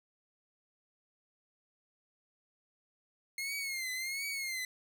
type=tone with vibrato; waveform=sawtooth; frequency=2139 Hz; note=C7; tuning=38 cents sharp; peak=-32 dBFS; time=3.38-4.65 s; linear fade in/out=2 ms; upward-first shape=triangle; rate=1.4 Hz; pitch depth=110 cents each way; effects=none